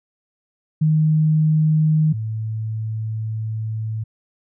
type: tone pair in turn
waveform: sine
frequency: 155.56 / 110 Hz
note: D#3 / A2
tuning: 0 / 0 cents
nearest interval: tritone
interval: 600 cents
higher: first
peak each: -13 / -22 dBFS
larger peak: first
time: 0.81-2.13 / 2.13-4.04 s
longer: second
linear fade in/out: 10 ms
effects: none